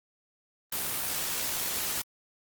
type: noise with amplitude modulation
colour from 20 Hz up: white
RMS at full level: -30 dBFS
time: 0.72-2.02 s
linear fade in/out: 5 ms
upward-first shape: sine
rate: 63.9 Hz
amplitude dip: 35%
effects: Opus 24 kbps